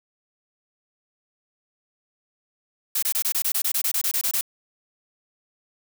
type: noise bursts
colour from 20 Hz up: blue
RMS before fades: -23 dBFS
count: 15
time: 2.95-4.411 s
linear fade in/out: 5 ms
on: 75 ms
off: 24 ms
effects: none